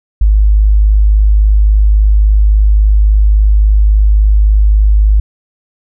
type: tone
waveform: sine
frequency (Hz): 51.8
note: G#1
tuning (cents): -4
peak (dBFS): -4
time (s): 0.21-5.2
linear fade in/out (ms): 5
effects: none